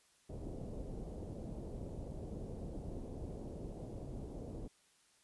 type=low-pass noise; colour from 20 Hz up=pink; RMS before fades=-45 dBFS; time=0.29-4.68 s; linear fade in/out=10 ms; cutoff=590 Hz; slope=24 dB/octave; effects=white hiss -70 dBFS RMS until 5.23 s + resampled to 24000 Hz